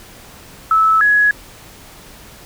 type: tone pair in turn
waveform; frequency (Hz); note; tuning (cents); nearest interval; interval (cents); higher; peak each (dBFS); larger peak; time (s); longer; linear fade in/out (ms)
sine; 1306 / 1678; E6 / G#6; -17 / +17; major third; 434; second; -9; neither; 0.71-1.01 / 1.01-1.31; neither; 2
effects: pink hiss -40 dBFS RMS until 2.45 s